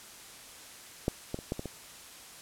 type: clicks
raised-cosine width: 2 ms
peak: -13 / -19 / -27 / -17 / -22 / -23 dBFS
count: 6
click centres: 1.081 / 1.344 / 1.389 / 1.521 / 1.594 / 1.657 s
effects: white hiss -49 dBFS RMS until 2.41 s + low-pass 11000 Hz 12 dB/octave